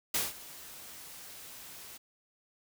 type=noise with ADSR envelope; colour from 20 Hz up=white; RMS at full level=-29 dBFS; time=0.14-1.98 s; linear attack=6 ms; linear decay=180 ms; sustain=-19 dB; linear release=14 ms; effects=none